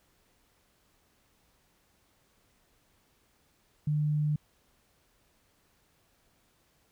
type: tone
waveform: sine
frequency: 150 Hz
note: D3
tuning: 37 cents sharp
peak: -25 dBFS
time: 3.87-4.36 s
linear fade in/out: 5 ms
effects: pink hiss -69 dBFS RMS until 6.91 s